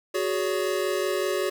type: chord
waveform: square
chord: F# suspended second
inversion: none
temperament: equal with one note detuned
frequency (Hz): 370 / 415.3 / 566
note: F#4 / G#4 / C#5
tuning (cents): 0 / 0 / +36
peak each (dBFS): -28 / -30 / -30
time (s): 0.14-1.5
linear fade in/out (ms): 10
effects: 9-bit